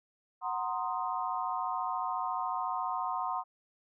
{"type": "chord", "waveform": "sine", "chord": "C half-diminished seventh", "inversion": "second", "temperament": "equal", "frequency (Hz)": [740, 932.3, 1046.5, 1244.5], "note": ["Gb5", "Bb5", "C6", "Eb6"], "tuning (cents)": [0, 0, 0, 0], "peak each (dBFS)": [-36, -37, -35, -39], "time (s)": [0.41, 3.44], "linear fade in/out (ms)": 50, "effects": []}